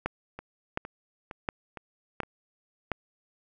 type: two click trains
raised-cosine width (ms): 0.5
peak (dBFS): -24 / -13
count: 5 / 5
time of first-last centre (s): 0.39-2.233 / 0.06-2.917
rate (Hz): 2.17 / 1.4
effects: none